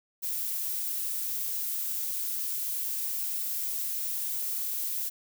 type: noise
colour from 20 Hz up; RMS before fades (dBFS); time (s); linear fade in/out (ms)
violet; -32; 0.22-5.1; 20
effects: none